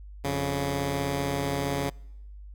10% pulse tone pair together, 88.19 / 140 Hz, F2 / C#3, +17 / +18 cents, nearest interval minor sixth, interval 801 cents, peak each -26 / -19 dBFS, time 0.24-1.9 s, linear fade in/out 10 ms, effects noise-tail reverb RT60 0.9 s tail -26 dB re dry + added 50 Hz sine -41 dBFS peak until 2.54 s

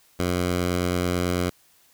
10% pulse tone, 89.1 Hz, F2, 35 cents sharp, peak -14 dBFS, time 0.19-1.5 s, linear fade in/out 10 ms, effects white hiss -59 dBFS RMS until 1.93 s

